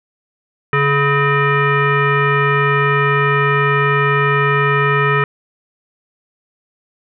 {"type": "tone with frequency modulation", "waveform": "sine", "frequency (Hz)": 707, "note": "F5", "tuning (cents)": 21, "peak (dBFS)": -11, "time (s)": [0.73, 5.24], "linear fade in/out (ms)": 2, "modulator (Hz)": 565, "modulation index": 2.5, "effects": []}